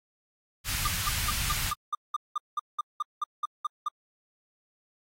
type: band-stop noise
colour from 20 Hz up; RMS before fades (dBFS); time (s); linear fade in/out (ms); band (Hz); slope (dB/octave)
pink; -31; 0.64-1.74; 50; 110 to 1600; 12
type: tone bursts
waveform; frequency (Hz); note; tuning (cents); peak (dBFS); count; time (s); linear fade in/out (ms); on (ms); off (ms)
triangle; 1200; D6; +37; -24; 15; 0.85-3.885; 5; 25; 190
effects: AAC 48 kbps